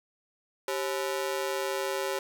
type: ring-modulated tone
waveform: sawtooth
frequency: 466.2 Hz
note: A#4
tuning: in tune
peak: -22 dBFS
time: 0.68-2.19 s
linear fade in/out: 2 ms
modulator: 75.3 Hz
effects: none